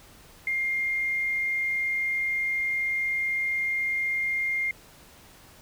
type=tone with tanh clipping; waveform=triangle; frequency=2116 Hz; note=C7; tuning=19 cents sharp; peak=-24 dBFS; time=0.47-4.71 s; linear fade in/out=2 ms; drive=2 dB; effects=pink hiss -52 dBFS RMS until 5.61 s